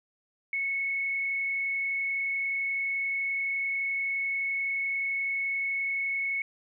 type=tone with frequency modulation; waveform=sine; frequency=2203 Hz; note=C#7; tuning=11 cents flat; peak=-27 dBFS; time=0.53-6.42 s; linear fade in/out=2 ms; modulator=31.6 Hz; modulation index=0.49; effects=none